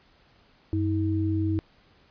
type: tone pair together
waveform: sine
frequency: 95.4 / 320.1 Hz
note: G2 / D#4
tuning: -47 / +49 cents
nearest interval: octave + major sixth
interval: 2096 cents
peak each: -25 / -26 dBFS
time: 0.73-1.59 s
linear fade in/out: 0 ms
effects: pink hiss -60 dBFS RMS until 2.1 s + resampled to 11025 Hz